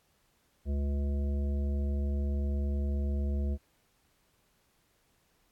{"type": "harmonic tone", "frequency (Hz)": 70.8, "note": "C#2", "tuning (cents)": 37, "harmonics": [1, 3, 5, 7, 9], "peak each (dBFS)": [-28, -38, -45, -48, -49], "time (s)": [0.65, 3.58], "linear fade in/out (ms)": 50, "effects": ["pink hiss -71 dBFS RMS until 5.51 s", "AAC 64 kbps"]}